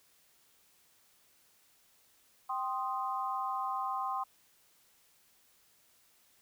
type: chord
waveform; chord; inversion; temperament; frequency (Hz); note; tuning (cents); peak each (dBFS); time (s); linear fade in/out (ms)
sine; C minor; second; equal with one note detuned; 780.4 / 1046.5 / 1244.5; G5 / C6 / Eb6; -8 / 0 / 0; -37 / -35 / -39; 2.49-4.24; 10
effects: white hiss -67 dBFS RMS until 6.41 s